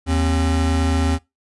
square tone pair together, 79.74 / 268.2 Hz, D#2 / C4, +43 / +43 cents, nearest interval octave + major sixth, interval 2100 cents, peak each -18 / -23 dBFS, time 0.06-1.19 s, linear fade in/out 50 ms, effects noise-tail reverb RT60 0.2 s tail -22 dB re dry + resampled to 24000 Hz

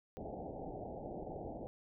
white low-pass noise, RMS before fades -45 dBFS, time 0.17-1.67 s, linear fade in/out 0 ms, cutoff 810 Hz, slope 96 dB/octave, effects none

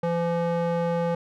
square tone with band-pass filter, 170 Hz, F3, 46 cents flat, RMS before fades -25 dBFS, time 0.03-1.15 s, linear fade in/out 5 ms, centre 550 Hz, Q 1.2, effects none

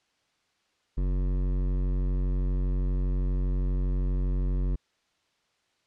triangle tone with hard clipping, 46.25 Hz, F#1, in tune, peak -26 dBFS, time 0.97-4.76 s, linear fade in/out 10 ms, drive 18 dB, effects white hiss -71 dBFS RMS until 5.86 s + low-pass 5000 Hz 12 dB/octave

